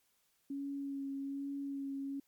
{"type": "tone with vibrato", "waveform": "sine", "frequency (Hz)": 277.2, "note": "C#4", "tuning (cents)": 0, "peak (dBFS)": -37, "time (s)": [0.5, 2.2], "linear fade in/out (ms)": 5, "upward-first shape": "sine", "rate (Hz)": 1.2, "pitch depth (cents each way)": 17, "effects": ["white hiss -75 dBFS RMS until 2.27 s", "MP3 96 kbps"]}